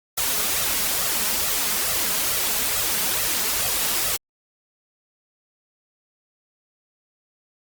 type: noise with flanger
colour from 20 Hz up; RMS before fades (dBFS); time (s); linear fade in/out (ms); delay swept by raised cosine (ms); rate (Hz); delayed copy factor
white; -23; 0.17-4.17; 10; 1.5 to 4.8; 2.3; +0.65
effects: Opus 48 kbps